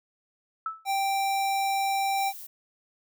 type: tone with exponential decay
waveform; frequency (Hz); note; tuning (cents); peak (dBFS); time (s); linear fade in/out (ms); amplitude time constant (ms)
sine; 1311; E6; -10; -25; 0.66-0.87; 2; 44
type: tone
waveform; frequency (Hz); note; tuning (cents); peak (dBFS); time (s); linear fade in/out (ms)
square; 784; G5; 0; -25; 0.85-2.33; 50
type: noise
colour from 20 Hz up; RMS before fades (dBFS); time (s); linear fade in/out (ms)
violet; -42; 2.17-2.47; 10
effects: none